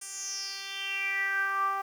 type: tone with band-pass filter sweep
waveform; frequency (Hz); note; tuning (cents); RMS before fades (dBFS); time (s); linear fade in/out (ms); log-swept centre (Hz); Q
10% pulse; 392; G4; 0; -32; 0.01-1.82; 10; 8500 to 940; 6.2
effects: 9-bit